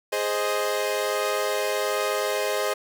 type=chord; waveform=sawtooth; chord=Ab major; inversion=none; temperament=equal; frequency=415.3 / 523.3 / 622.3 Hz; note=Ab4 / C5 / Eb5; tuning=0 / 0 / 0 cents; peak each=-24 dBFS; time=0.12-2.74 s; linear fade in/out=10 ms; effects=none